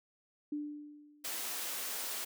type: tone with exponential decay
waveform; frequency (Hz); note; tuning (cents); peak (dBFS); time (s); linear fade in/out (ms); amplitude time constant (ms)
sine; 295.7; D4; +12; -33; 0.52-1.49; 5; 210
type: high-pass noise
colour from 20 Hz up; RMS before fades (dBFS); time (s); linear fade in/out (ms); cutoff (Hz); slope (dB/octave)
white; -39; 1.24-2.25; 10; 300; 12
effects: none